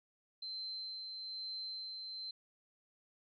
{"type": "tone with tremolo", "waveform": "sine", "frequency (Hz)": 4100, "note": "C8", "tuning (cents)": -36, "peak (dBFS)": -40, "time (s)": [0.42, 2.31], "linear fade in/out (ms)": 5, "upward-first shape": "sine", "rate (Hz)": 1.1, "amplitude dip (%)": 30, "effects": []}